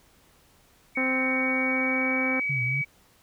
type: tone with pitch glide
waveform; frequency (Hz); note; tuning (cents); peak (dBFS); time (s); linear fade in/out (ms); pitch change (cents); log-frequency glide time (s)
sine; 2232 to 2274; C#7 to C#7; +11 to +44; -25; 0.95-2.85; 20; +33; 1.09-2.28
type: harmonic tone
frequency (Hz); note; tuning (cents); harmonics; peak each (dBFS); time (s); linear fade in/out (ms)
260.4; C4; -8; 1 / 2 / 3 / 4 / 5 / 6 / 7 / 8; -28 / -32 / -37 / -40 / -38 / -39 / -40 / -45; 0.97-2.4; 5
type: linear two-way sweep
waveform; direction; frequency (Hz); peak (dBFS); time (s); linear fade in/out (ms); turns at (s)
sine; down then up; 146.3 to 120 to 145.5; -28; 2.49-2.82; 10; 2.63
effects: pink hiss -60 dBFS RMS until 3.22 s